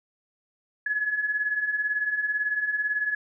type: beating tone pair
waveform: sine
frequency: 1682 / 1700 Hz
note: G#6 / G#6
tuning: +22 / +40 cents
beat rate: 18 Hz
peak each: -31 / -25 dBFS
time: 0.86-3.15 s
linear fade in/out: 5 ms
effects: none